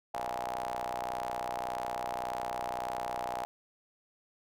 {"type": "ring-modulated tone", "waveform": "sawtooth", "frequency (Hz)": 61.74, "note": "B1", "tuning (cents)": 0, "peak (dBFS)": -27, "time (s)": [0.14, 3.45], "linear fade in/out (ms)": 0, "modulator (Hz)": 759, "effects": []}